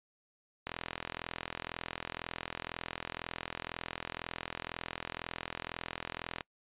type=click train; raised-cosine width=0.3 ms; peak=-20 dBFS; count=242; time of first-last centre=0.67-6.408 s; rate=42 Hz; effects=noise-tail reverb RT60 0.1 s tail -26 dB re dry + resampled to 8000 Hz